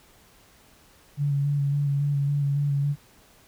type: tone with vibrato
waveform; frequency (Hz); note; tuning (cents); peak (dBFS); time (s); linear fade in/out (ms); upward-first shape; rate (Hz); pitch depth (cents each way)
sine; 142.3; C#3; +46; -21; 1.17-2.96; 50; square; 3.6; 19
effects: pink hiss -56 dBFS RMS until 3.47 s